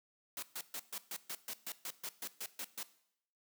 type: noise bursts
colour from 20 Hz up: white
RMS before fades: -42 dBFS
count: 14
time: 0.37-2.83 s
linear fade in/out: 2 ms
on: 55 ms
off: 130 ms
effects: noise-tail reverb RT60 0.7 s tail -17 dB re dry + high-pass 200 Hz 12 dB/octave